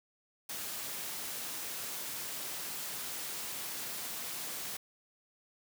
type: high-pass noise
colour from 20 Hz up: white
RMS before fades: -40 dBFS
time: 0.49-4.77 s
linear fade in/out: 5 ms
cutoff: 110 Hz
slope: 12 dB/octave
effects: none